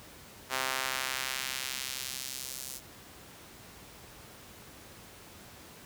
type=tone with high-pass filter sweep; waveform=sawtooth; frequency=131.4 Hz; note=C3; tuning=8 cents sharp; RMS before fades=-36 dBFS; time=0.49-2.81 s; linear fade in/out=50 ms; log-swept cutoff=930 to 7400 Hz; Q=0.76; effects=pink hiss -51 dBFS RMS until 5.85 s + high-pass 60 Hz 12 dB/octave